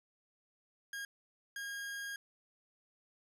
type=tone bursts at uneven times; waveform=40% pulse; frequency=1628 Hz; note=G#6; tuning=35 cents flat; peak=-39 dBFS; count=2; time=0.93-1.05 / 1.56-2.16 s; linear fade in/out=2 ms; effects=resampled to 32000 Hz + 13-bit